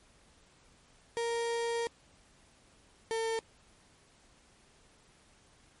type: tone pair in turn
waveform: 35% pulse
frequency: 466.2 / 451.1 Hz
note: A#4 / A4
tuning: 0 / +43 cents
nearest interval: minor second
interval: 57 cents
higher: first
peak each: -29 / -29 dBFS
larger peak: neither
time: 1.17-1.87 / 3.11-3.39 s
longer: first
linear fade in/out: 0 ms
effects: pink hiss -63 dBFS RMS until 5.8 s + MP3 48 kbps